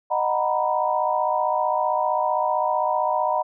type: chord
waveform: sine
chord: B major seventh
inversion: first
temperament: equal with one note detuned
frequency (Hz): 616.2 / 740 / 932.3 / 987.8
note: D#5 / F#5 / A#5 / B5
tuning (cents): -17 / 0 / 0 / 0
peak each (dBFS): -25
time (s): 0.1-3.43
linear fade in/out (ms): 20
effects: none